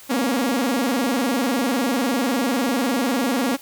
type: tone with vibrato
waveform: sawtooth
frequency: 255.5 Hz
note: C4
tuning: 41 cents flat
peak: -15 dBFS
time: 0.09-3.57 s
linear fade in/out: 20 ms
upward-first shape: square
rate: 20 Hz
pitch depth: 140 cents each way
effects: white hiss -44 dBFS RMS until 3.61 s